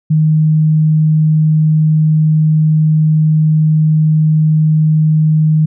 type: tone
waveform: sine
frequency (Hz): 155.56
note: D#3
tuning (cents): 0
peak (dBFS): -7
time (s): 0.1-5.66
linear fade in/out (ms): 10
effects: none